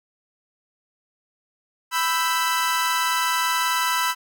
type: chord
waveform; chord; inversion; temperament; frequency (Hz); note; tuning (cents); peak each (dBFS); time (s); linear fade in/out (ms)
sawtooth; E minor; second; equal with one note detuned; 993.5 / 1318.5 / 1568; B5 / E6 / G6; +10 / 0 / 0; -19 / -21 / -25; 1.91-4.15; 50
effects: none